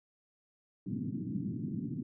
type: band-pass noise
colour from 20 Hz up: white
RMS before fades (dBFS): -37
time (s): 0.86-2.03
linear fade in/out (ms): 5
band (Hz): 110 to 290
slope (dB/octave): 48
effects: none